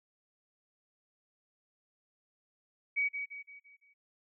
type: tone with echo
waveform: sine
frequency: 2264 Hz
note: C#7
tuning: 36 cents sharp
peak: -28 dBFS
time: 2.96-3.09 s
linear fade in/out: 20 ms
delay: 170 ms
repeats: 5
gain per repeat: -7 dB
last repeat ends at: 3.94 s
effects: noise-tail reverb RT60 0.1 s tail -17 dB re dry